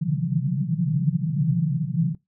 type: band-pass noise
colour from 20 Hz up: white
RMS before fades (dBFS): -23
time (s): 0.01-2.15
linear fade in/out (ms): 2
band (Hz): 130 to 180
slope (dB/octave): 96
effects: noise-tail reverb RT60 0.2 s tail -22 dB re dry